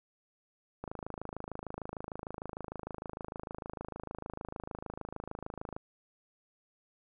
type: click train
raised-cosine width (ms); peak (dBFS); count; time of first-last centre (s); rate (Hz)
1; -25; 132; 0.84-5.765; 26.6
effects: none